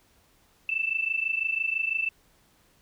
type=tone pair together; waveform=sine; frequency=2637 / 2663 Hz; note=E7 / E7; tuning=0 / +17 cents; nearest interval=unison; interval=17 cents; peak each=-28 dBFS; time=0.69-2.09 s; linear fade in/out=2 ms; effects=pink hiss -63 dBFS RMS until 2.81 s